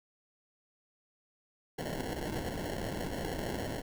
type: noise with sample-and-hold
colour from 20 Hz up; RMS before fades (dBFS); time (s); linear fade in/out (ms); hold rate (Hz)
violet; -37; 1.78-3.82; 10; 1225
effects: none